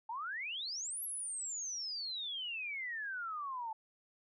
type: exponential two-way sweep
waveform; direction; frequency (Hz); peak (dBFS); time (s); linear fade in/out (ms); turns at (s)
sine; up then down; 865 to 11510 to 865; -38; 0.09-3.73; 5; 1.03
effects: none